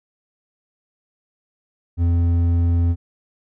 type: tone with hard clipping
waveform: sine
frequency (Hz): 85.6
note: F2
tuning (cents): -34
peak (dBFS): -16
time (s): 1.97-2.96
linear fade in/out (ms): 50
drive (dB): 6
effects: none